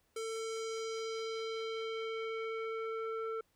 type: tone with low-pass filter sweep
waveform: square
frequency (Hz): 447.6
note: A4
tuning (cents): +30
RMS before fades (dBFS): -39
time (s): 0.16-3.41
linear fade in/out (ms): 5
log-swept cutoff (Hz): 9200 to 1300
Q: 1.8
effects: pink hiss -75 dBFS RMS until 3.55 s